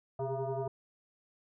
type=tone with frequency modulation; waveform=sine; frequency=140 Hz; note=C#3; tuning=18 cents sharp; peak=-32 dBFS; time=0.19-0.68 s; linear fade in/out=5 ms; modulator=269 Hz; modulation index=2.6; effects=none